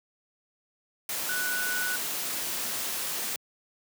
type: tone in noise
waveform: sine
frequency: 1480 Hz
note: F#6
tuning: in tune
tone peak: -29 dBFS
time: 1.29-1.96 s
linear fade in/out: 2 ms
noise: white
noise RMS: -32 dBFS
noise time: 1.09-3.36 s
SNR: 0 dB
effects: high-pass 150 Hz 12 dB/octave